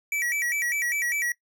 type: tone with vibrato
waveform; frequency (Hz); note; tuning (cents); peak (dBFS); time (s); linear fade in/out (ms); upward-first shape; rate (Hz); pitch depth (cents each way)
square; 2108; C7; +12; -25; 0.12-1.32; 2; square; 5; 160
effects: noise-tail reverb RT60 0.1 s tail -22 dB re dry